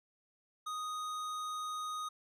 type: tone with hard clipping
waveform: triangle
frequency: 1244.5 Hz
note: D#6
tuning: in tune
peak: -39 dBFS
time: 0.66-2.09 s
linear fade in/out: 10 ms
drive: 18 dB
effects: none